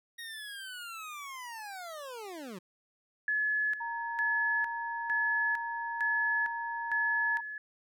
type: linear sweep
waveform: 25% pulse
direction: down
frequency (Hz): 1882 to 169.3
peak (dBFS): -37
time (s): 0.18-2.59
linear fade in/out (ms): 10
type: tone with tremolo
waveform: sine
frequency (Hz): 1708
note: G#6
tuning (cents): +48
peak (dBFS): -27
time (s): 3.28-7.58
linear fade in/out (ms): 2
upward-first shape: square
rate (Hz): 1.1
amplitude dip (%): 70
type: tone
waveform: sine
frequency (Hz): 930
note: A#5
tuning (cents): -4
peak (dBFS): -35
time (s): 3.8-7.41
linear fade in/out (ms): 10
effects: none